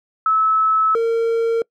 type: tone pair in turn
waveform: sine / triangle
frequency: 1300 / 458.5 Hz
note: E6 / A#4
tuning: -24 / -29 cents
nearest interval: octave + tritone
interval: 1805 cents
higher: first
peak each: -13 dBFS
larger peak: neither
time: 0.26-0.95 / 0.95-1.62 s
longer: first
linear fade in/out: 2 ms
effects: noise-tail reverb RT60 0.1 s tail -25 dB re dry